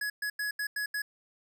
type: tone bursts at uneven times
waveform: square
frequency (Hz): 1683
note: G#6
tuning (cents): +23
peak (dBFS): -31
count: 6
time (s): 0.01-0.1 / 0.22-0.3 / 0.39-0.51 / 0.59-0.67 / 0.76-0.86 / 0.94-1.02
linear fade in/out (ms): 5
effects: none